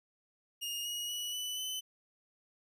sawtooth tone with pitch steps, 2846 / 2891 / 2936 / 2982 / 3029 Hz, F7 / F#7 / F#7 / F#7 / F#7, +32 / -41 / -14 / +13 / +40 cents, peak -33 dBFS, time 0.61-1.81 s, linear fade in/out 20 ms, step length 240 ms, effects none

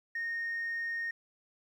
sine tone, 1849 Hz, A#6, 15 cents flat, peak -31 dBFS, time 0.15-1.11 s, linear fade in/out 5 ms, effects tanh soft clip ceiling -30 dBFS + 11-bit

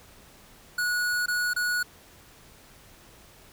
square tone with dropouts, 1460 Hz, F#6, 24 cents flat, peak -25 dBFS, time 0.78-1.83 s, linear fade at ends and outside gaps 5 ms, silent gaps 1.26-1.281 / 1.535-1.562 s, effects pink hiss -53 dBFS RMS until 3.52 s

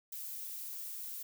violet noise, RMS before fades -43 dBFS, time 0.12-1.23 s, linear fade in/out 5 ms, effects none

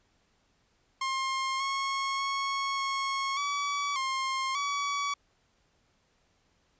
sawtooth tone with pitch steps, 1065 / 1091 / 1099 / 1093 / 1142 / 1063 / 1137 Hz, C6 / C#6 / C#6 / C#6 / D6 / C6 / C#6, +30 / -28 / -15 / -25 / -49 / +27 / +44 cents, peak -25 dBFS, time 1.01-5.14 s, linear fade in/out 5 ms, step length 590 ms, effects pink hiss -70 dBFS RMS until 6.79 s + resampled to 16000 Hz

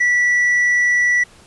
triangle tone with tanh clipping, 1955 Hz, B6, 18 cents flat, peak -13 dBFS, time 0-1.24 s, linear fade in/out 10 ms, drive 7 dB, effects pink hiss -47 dBFS RMS until 1.46 s + resampled to 24000 Hz

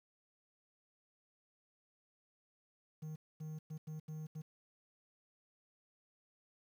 triangle tone bursts at uneven times, 155.56 Hz, D#3, in tune, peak -40 dBFS, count 6, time 3.02-3.16 / 3.4-3.59 / 3.7-3.78 / 3.87-4 / 4.08-4.27 / 4.35-4.42 s, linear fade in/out 10 ms, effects 11-bit

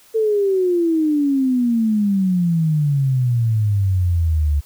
sine exponential sweep, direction down, 450.4 to 71 Hz, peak -14 dBFS, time 0.14-4.61 s, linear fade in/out 20 ms, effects white hiss -50 dBFS RMS until 4.65 s

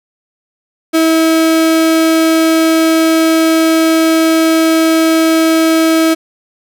35% pulse tone, 323.2 Hz, E4, 34 cents flat, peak -6 dBFS, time 0.93-6.15 s, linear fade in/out 20 ms, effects none

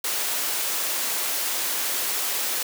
white high-pass noise, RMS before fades -26 dBFS, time 0.04-2.63 s, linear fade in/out 5 ms, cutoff 340 Hz, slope 12 dB/octave, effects none

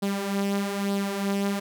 sawtooth tone with flanger, 199.1 Hz, G3, 27 cents sharp, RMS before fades -27 dBFS, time 0.02-1.6 s, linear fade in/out 10 ms, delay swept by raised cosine 0.22 to 5.42 ms, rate 1.1 Hz, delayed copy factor +0.55, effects none

